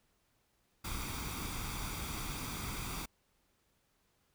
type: noise with comb filter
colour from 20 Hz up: pink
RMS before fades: -40 dBFS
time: 0.84-3.06 s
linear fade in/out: 10 ms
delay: 0.85 ms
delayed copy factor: +0.6
effects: pink hiss -75 dBFS RMS until 4.34 s